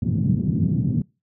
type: band-pass noise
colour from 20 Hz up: pink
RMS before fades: -21 dBFS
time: 0.02-1.02 s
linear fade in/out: 5 ms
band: 110 to 220 Hz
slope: 24 dB/octave
effects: noise-tail reverb RT60 0.3 s tail -26 dB re dry